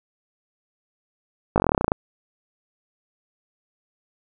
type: slowing click train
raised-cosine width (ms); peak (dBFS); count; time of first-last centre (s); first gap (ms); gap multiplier
1; -4; 14; 1.56-1.919; 19; 1.06
effects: none